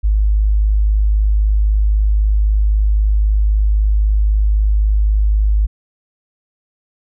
sine tone, 51.91 Hz, G#1, in tune, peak -10 dBFS, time 0.03-5.67 s, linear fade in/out 20 ms, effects none

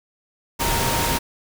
sine tone in noise, 930 Hz, A#5, 4 cents flat, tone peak -26 dBFS, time 0.59-1.19 s, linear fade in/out 20 ms, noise pink, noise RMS -22 dBFS, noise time 0.59-1.19 s, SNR -7 dB, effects none

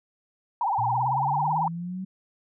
sine tone with vibrato, 871 Hz, A5, 18 cents flat, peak -22 dBFS, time 0.61-1.68 s, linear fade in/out 2 ms, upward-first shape triangle, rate 18 Hz, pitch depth 250 cents each way
sine exponential sweep, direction up, 115.3 to 191 Hz, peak -30 dBFS, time 0.78-2.05 s, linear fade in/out 10 ms
effects none

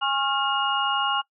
sine tone cluster, 820 / 1087 / 1390 / 2858 Hz, G#5 / C#6 / F6 / F7, -22 / -34 / -9 / +39 cents, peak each -27 dBFS, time 0.01-1.22 s, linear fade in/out 20 ms, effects noise-tail reverb RT60 0.1 s tail -21 dB re dry

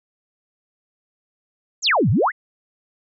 sine exponential two-way sweep, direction down then up, 7690 to 93.3 to 2193 Hz, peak -14 dBFS, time 1.82-2.32 s, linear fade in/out 50 ms, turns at 2.1 s, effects none

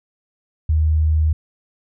sine tone, 78 Hz, D#2, 5 cents sharp, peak -13 dBFS, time 0.69-1.33 s, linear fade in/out 5 ms, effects none

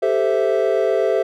triangle chord, A minor seventh, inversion third, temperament equal with one note detuned, 392 / 440 / 519.6 / 659.3 Hz, G4 / A4 / C5 / E5, 0 / 0 / -12 / 0 cents, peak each -19 dBFS, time 0.02-1.23 s, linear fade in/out 10 ms, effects none

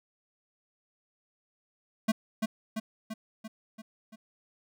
square tone with echo, 220 Hz, A3, in tune, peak -23 dBFS, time 2.08-2.12 s, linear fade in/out 10 ms, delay 340 ms, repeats 6, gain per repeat -4 dB, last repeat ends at 4.16 s, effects none

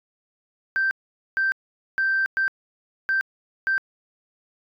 sine tone bursts at uneven times, 1564 Hz, G6, 4 cents flat, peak -18 dBFS, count 6, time 0.76-0.91 / 1.37-1.52 / 1.98-2.26 / 2.37-2.48 / 3.09-3.21 / 3.67-3.78 s, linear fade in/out 0 ms, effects tanh soft clip ceiling -15 dBFS

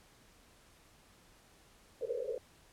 pink band-pass noise, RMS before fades -38 dBFS, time 2.01-2.38 s, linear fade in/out 2 ms, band 430 to 540 Hz, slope 96 dB/octave, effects pink hiss -63 dBFS RMS until 2.72 s + low-pass 12000 Hz 12 dB/octave

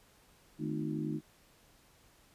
harmonic tone with a mistuned harmonic, 51.2 Hz, G#1, 24 cents flat, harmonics 3 / 4 / 5 / 6 / 7, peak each -38 / -39 / -45 / -37 / -44 dBFS, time 0.58-1.21 s, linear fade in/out 50 ms, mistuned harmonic 4, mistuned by +120 cents, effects pink hiss -64 dBFS RMS until 2.34 s + resampled to 32000 Hz

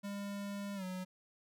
square tone with pitch glide, 201.2 to 184.5 Hz, G3 to F#3, +45 to -5 cents, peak -40 dBFS, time 0.03-1.05 s, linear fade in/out 20 ms, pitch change -150 cents, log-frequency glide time 0.75-0.84 s, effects none

